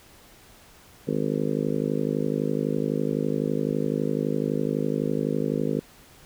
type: harmonic tone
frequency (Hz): 51.91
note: G#1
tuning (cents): 0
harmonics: 3 / 4 / 5 / 6 / 7 / 8 / 9 / 10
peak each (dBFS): -30 / -30 / -29 / -34 / -33 / -32 / -31 / -37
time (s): 1.07-5.8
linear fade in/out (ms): 10
effects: pink hiss -52 dBFS RMS until 6.25 s